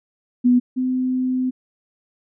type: tone pair in turn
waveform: sine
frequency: 246.9 / 255.7 Hz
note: B3 / C4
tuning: 0 / -40 cents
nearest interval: minor second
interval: 60 cents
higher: second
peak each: -11 / -18 dBFS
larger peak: first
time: 0.44-0.6 / 0.76-1.51 s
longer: second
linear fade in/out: 20 ms
effects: none